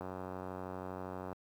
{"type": "click train", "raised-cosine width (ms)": 1, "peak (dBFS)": -28, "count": 123, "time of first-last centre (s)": [0.01, 1.327], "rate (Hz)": 92.6, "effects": ["high-pass 60 Hz 12 dB/octave", "10-bit"]}